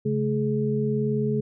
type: tone cluster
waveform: sine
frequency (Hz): 136.2 / 214.8 / 422.5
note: C#3 / A3 / G#4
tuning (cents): -30 / -41 / +30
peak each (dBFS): -26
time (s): 0.05-1.41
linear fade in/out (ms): 10
effects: none